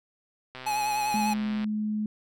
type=click train; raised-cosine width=0.3 ms; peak=-24 dBFS; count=142; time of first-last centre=0.55-1.643 s; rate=129 Hz
type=tone with vibrato; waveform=square; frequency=842 Hz; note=G#5; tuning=24 cents sharp; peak=-26 dBFS; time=0.66-1.34 s; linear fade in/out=10 ms; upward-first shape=triangle; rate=10 Hz; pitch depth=38 cents each way
type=tone; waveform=sine; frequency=212.9 Hz; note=G#3; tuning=43 cents sharp; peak=-26 dBFS; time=1.14-2.06 s; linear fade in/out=2 ms
effects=none